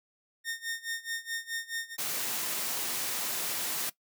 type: tone with tremolo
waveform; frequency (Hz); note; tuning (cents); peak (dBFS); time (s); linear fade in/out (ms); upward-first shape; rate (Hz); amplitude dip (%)
sawtooth; 1832; A#6; -31; -28; 0.44-1.97; 50; sine; 4.7; 90
type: noise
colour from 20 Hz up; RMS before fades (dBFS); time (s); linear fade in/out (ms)
white; -33; 1.98-3.9; 10
effects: noise-tail reverb RT60 0.1 s tail -18 dB re dry + high-pass 150 Hz 12 dB/octave